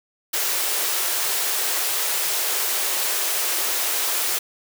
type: high-pass noise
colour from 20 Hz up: white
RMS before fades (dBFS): -23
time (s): 0.33-4.39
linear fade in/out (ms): 10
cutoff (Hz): 330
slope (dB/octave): 96
effects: none